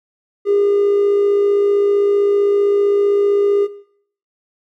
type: tone with amplitude modulation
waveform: triangle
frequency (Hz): 404.9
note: G#4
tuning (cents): -44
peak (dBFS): -6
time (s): 0.45-3.68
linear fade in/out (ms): 50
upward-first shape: sine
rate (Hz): 55.5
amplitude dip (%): 50
effects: noise-tail reverb RT60 0.6 s tail -18 dB re dry + tanh soft clip ceiling -7 dBFS